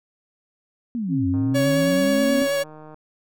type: linear two-way sweep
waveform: sine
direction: down then up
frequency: 246.9 to 88.6 to 246.9 Hz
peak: -23 dBFS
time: 0.95-2.42 s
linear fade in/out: 0 ms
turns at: 1.27 s
type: tone with pitch glide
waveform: sine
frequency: 269.6 to 272.4 Hz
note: C#4 to C#4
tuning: -48 to -30 cents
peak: -20 dBFS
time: 1.08-2.48 s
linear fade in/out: 50 ms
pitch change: +18 cents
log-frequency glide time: 1.58-1.65 s
type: click train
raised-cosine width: 1 ms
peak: -29 dBFS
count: 248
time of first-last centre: 1.34-2.944 s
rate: 154 Hz
type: tone with vibrato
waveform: 45% pulse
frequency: 561 Hz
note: C#5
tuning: 21 cents sharp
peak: -20 dBFS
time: 1.54-2.64 s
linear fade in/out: 20 ms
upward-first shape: sine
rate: 9.3 Hz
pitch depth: 14 cents each way
effects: none